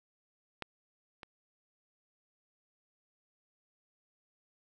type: clicks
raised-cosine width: 0.3 ms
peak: -21 / -29 dBFS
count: 2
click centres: 0.623 / 1.232 s
effects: 10-bit